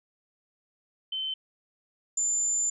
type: tone pair in turn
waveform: sine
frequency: 3076 / 7137 Hz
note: G7 / A8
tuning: -33 / +24 cents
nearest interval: octave + minor third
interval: 1457 cents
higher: second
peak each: -29 / -24 dBFS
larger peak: second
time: 1.12-1.34 / 2.17-2.7 s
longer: second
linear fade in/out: 5 ms
effects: none